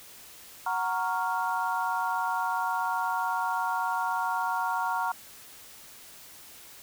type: chord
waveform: sine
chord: Gb major seventh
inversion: none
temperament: equal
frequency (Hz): 740 / 932.3 / 1108.7 / 1396.9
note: Gb5 / Bb5 / Db6 / F6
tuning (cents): 0 / 0 / 0 / 0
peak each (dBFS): -33 / -29 / -34 / -33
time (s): 0.66-5.12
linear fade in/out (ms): 5
effects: white hiss -49 dBFS RMS until 6.82 s